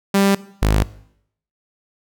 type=tone pair in turn; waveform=sawtooth; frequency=197.4 / 52.28 Hz; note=G3 / G#1; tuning=+12 / +12 cents; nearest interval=octave + major seventh; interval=2300 cents; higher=first; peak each=-9 dBFS; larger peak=neither; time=0.14-0.35 / 0.62-0.83 s; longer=neither; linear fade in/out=5 ms; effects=noise-tail reverb RT60 0.7 s tail -19 dB re dry